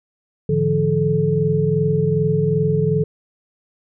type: tone cluster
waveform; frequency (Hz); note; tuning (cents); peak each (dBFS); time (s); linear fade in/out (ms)
sine; 107.2 / 148.8 / 171.4 / 432.6; A2 / D3 / F3 / A4; -45 / +23 / -32 / -29; -26 / -19 / -21 / -19; 0.49-3.04; 5
effects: none